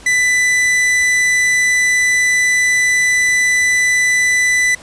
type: tone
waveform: 45% pulse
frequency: 1992 Hz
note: B6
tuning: 14 cents sharp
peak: -11 dBFS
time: 0.06-4.75 s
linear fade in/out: 5 ms
effects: pink hiss -39 dBFS RMS until 4.82 s + resampled to 22050 Hz